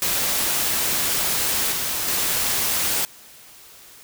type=noise with level steps; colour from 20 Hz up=white; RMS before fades=-22 / -25 / -22 dBFS; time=0.02-3.05 s; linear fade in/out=0 ms; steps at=1.72 / 2.08 s; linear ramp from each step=2 ms; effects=white hiss -46 dBFS RMS until 4.03 s